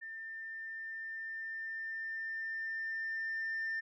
sine tone with level ramp, 1796 Hz, A6, 35 cents sharp, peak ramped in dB -42 to -32 dBFS, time 0.01-3.81 s, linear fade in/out 20 ms, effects tanh soft clip ceiling -32 dBFS

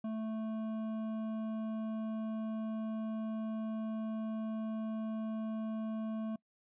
triangle tone with hard clipping, 220 Hz, A3, in tune, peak -37 dBFS, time 0.04-6.36 s, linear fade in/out 5 ms, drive 13 dB, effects noise-tail reverb RT60 0.1 s tail -25 dB re dry + resampled to 8000 Hz

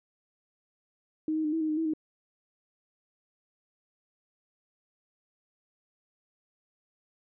sine tone with pitch steps, 312 / 314.4 / 303.2 / 324.2 / 312.3 / 306.8 / 323.8 / 311.7 Hz, D#4 / D#4 / D#4 / E4 / D#4 / D#4 / E4 / D#4, +5 / +18 / -45 / -29 / +7 / -24 / -31 / +3 cents, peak -26 dBFS, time 1.28-1.936 s, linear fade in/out 2 ms, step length 82 ms, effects none

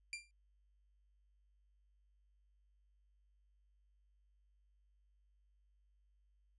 sawtooth tone with exponential decay, 2375 Hz, D7, 19 cents sharp, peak -35 dBFS, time 0.13-0.31 s, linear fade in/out 1 ms, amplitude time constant 37 ms, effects added 50 Hz sine -70 dBFS peak until 6.58 s + resampled to 24000 Hz

